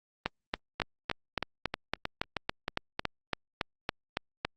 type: two click trains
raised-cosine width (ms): 0.3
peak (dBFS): -12 / -14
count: 16 / 8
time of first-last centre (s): 0.26-4.45 / 0.8-2.994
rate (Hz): 3.58 / 3.19
effects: Opus 32 kbps